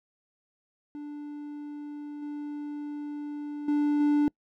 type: tone with level steps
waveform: triangle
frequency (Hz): 293.7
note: D4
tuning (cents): 0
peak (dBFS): -34 / -31 / -20 / -18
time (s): 0.95-4.28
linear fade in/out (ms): 0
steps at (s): 2.22 / 3.68 / 4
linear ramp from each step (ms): 5
effects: noise-tail reverb RT60 0.1 s tail -26 dB re dry